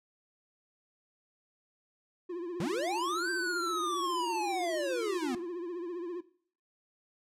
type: tone with vibrato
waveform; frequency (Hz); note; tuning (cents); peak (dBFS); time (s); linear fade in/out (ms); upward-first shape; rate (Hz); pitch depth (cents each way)
triangle; 348.2; F4; -5; -33; 2.29-6.21; 10; triangle; 15; 100
type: linear two-way sweep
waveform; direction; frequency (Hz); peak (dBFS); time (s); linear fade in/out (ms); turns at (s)
square; up then down; 138.59 to 1579 to 234.7; -32; 2.6-5.35; 2; 3.3
effects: noise-tail reverb RT60 0.5 s tail -17 dB re dry + low-pass 10000 Hz 12 dB/octave